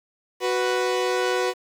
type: tone pair together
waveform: sawtooth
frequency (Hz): 370 / 493.9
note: F#4 / B4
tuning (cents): 0 / 0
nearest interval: perfect fourth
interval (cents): 500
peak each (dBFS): -20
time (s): 0.4-1.54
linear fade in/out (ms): 50
effects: low-pass 7000 Hz 12 dB/octave + 8-bit